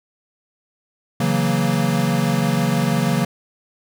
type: chord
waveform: square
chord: F# dominant seventh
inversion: second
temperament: equal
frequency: 138.59 / 164.81 / 185 / 233.1 Hz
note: C#3 / E3 / F#3 / A#3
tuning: 0 / 0 / 0 / 0 cents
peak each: -23 dBFS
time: 1.2-3.25 s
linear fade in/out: 5 ms
effects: none